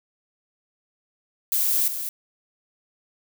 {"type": "noise with echo", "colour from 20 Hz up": "violet", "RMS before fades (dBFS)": -22, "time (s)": [1.52, 1.88], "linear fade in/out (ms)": 0, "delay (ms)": 210, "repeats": 1, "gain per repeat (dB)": -8, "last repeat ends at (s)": 2.09, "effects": []}